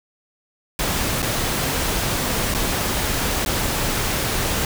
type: noise with dropouts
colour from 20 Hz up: pink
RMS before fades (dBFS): -22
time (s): 0.79-4.65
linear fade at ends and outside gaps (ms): 2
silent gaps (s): 1.221-1.226 / 2.541-2.547 / 3.45-3.46
effects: none